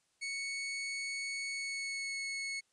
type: tone with pitch glide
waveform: sawtooth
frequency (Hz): 2217 to 2197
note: C#7 to C#7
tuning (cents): 0 to -16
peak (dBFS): -33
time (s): 0.21-2.61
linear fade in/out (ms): 20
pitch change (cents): -16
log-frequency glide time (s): 1.5-2.19
effects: white hiss -75 dBFS RMS until 2.72 s + resampled to 22050 Hz